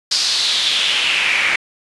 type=noise with band-pass filter sweep; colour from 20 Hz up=pink; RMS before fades=-17 dBFS; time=0.11-1.56 s; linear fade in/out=5 ms; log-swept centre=4900 to 2100 Hz; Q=3.8; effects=resampled to 24000 Hz